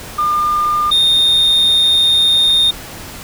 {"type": "tone pair in turn", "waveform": "sine", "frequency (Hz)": [1204, 3666], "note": ["D6", "A#7"], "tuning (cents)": [43, -30], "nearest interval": "octave + perfect fifth", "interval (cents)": 1927, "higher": "second", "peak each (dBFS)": [-11, -6], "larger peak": "second", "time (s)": [[0.18, 0.91], [0.91, 2.71]], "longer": "second", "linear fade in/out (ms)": 10, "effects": ["tanh soft clip ceiling -8 dBFS", "pink hiss -31 dBFS RMS until 3.23 s"]}